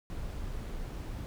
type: noise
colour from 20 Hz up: brown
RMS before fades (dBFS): -38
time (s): 0.1-1.26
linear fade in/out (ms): 0
effects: none